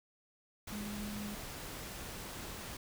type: tone in noise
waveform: sine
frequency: 207.4 Hz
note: G#3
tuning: 2 cents flat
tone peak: -40 dBFS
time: 0.72-1.35 s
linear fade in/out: 5 ms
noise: pink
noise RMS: -45 dBFS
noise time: 0.67-2.77 s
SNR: +2 dB
effects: none